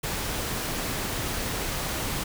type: noise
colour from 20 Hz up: pink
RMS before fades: -30 dBFS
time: 0.03-2.24 s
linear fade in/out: 10 ms
effects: none